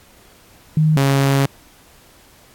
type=tone pair in turn; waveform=sine / sawtooth; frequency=155.56 / 137.65 Hz; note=D#3 / C#3; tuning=0 / -12 cents; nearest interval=major second; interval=212 cents; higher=first; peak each=-11 / -9 dBFS; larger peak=second; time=0.77-0.97 / 0.97-1.46 s; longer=second; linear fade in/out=2 ms; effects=pink hiss -49 dBFS RMS until 2.54 s + AAC 64 kbps